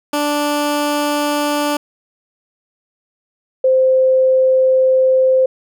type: tone pair in turn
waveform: 15% pulse / sine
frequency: 293.1 / 520.6 Hz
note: D4 / C5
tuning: -3 / -9 cents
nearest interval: minor seventh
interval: 994 cents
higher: second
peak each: -9 dBFS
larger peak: neither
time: 0.13-1.77 / 3.64-5.46 s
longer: second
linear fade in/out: 5 ms
effects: none